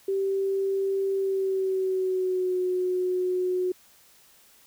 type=tone with pitch glide; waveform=sine; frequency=389.4 to 365.4 Hz; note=G4 to F#4; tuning=-12 to -22 cents; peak=-23 dBFS; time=0.08-3.72 s; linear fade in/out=5 ms; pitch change=-110 cents; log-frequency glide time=1.14-2.58 s; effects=white hiss -57 dBFS RMS until 4.66 s